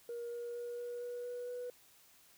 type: tone with pitch steps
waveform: sine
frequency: 473.3 / 476.3 / 479.4 / 482.4 / 485.5 / 488.6 / 491.7 Hz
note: A#4 / A#4 / A#4 / B4 / B4 / B4 / B4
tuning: +26 / +37 / +48 / -41 / -30 / -19 / -8 cents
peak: -38 dBFS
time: 0.09-1.7 s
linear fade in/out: 2 ms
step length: 230 ms
effects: tanh soft clip ceiling -37 dBFS + white hiss -64 dBFS RMS until 2.37 s